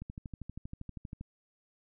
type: click train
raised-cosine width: 5 ms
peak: -29 dBFS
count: 16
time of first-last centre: 0.02-1.21 s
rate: 12.6 Hz
effects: none